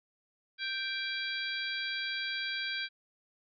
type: harmonic tone with a mistuned harmonic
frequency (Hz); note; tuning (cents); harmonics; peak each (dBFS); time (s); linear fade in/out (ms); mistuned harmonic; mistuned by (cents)
784; G5; 0; 2 / 3 / 4 / 5 / 6; -37 / -39 / -40 / -41 / -42; 0.58-2.89; 50; 4; +83
effects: none